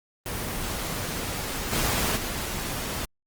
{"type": "noise with level steps", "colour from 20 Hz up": "pink", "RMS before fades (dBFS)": [-31, -25, -31], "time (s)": [0.26, 3.05], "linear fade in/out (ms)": 0, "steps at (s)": [1.72, 2.16], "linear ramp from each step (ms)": 10, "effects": ["Opus 24 kbps"]}